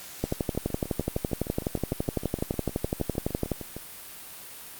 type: two click trains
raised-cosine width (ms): 2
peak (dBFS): -12 / -22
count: 40 / 22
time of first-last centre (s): 0.24-3.517 / 0.55-3.766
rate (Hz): 11.9 / 6.53
effects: white hiss -43 dBFS RMS until 4.79 s + Opus 48 kbps